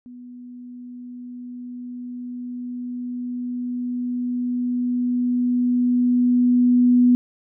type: tone with level ramp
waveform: sine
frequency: 246.2 Hz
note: B3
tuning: 5 cents flat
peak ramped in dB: -37 to -11 dBFS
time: 0.06-7.15 s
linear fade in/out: 0 ms
effects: none